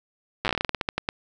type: slowing click train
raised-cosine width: 0.3 ms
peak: -8 dBFS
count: 17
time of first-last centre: 0.45-1.089 s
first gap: 8 ms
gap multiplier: 1.19
effects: none